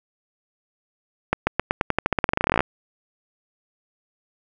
accelerating click train, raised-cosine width 0.5 ms, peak -3 dBFS, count 24, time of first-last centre 1.33-2.606 s, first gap 140 ms, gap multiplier 0.9, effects none

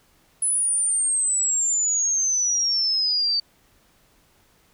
sine exponential sweep, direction down, 10190 to 4580 Hz, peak -19 dBFS, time 0.42-3.4 s, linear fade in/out 5 ms, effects pink hiss -60 dBFS RMS until 4.73 s

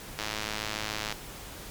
click train, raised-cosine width 0.2 ms, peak -14 dBFS, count 101, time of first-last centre 0.19-1.125 s, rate 107 Hz, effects pink hiss -43 dBFS RMS until 1.7 s + MP3 96 kbps

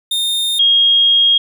45% pulse / sine tone pair in turn, 3652 / 3260 Hz, A#7 / G#7, -36 / -33 cents, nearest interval major second, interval 197 cents, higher first, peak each -15 / -8 dBFS, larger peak second, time 0.11-0.59 / 0.59-1.38 s, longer second, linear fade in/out 5 ms, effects none

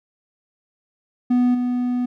triangle tone with level steps, 246.9 Hz, B3, in tune, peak -12 / -17 dBFS, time 1.3-2.06 s, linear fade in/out 10 ms, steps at 1.54 s, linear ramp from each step 10 ms, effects none

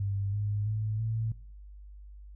sine tone with pitch steps, 99.3 / 103.34 / 107.54 / 111.91 Hz, G2 / G#2 / A2 / A2, +23 / -8 / -39 / +30 cents, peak -28 dBFS, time 0-1.32 s, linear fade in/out 5 ms, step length 330 ms, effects noise-tail reverb RT60 0.5 s tail -22 dB re dry + added 50 Hz sine -45 dBFS peak until 2.35 s

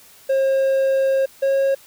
triangle tone pair in turn, 537 / 544.2 Hz, C5 / C#5, +45 / -32 cents, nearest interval unison, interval 23 cents, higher second, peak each -13 dBFS, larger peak neither, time 0.29-1.26 / 1.42-1.75 s, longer first, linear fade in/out 10 ms, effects white hiss -48 dBFS RMS until 1.86 s

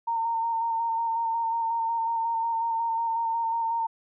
sine tone with vibrato, 916 Hz, A#5, 31 cents flat, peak -24 dBFS, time 0.07-3.87 s, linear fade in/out 10 ms, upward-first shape square, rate 5.5 Hz, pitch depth 18 cents each way, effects none

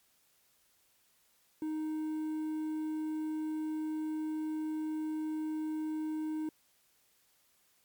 triangle tone with quantisation, 311.1 Hz, D#4, in tune, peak -31 dBFS, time 1.62-6.49 s, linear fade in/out 2 ms, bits 10, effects white hiss -70 dBFS RMS until 7.84 s + MP3 96 kbps

